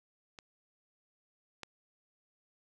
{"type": "clicks", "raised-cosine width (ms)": 0.2, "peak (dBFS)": [-30, -24], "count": 2, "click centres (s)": [0.388, 1.633], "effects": []}